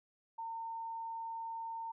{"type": "tone", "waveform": "sine", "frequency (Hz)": 910, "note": "A#5", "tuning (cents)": -42, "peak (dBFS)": -39, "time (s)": [0.38, 1.92], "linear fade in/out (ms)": 10, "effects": []}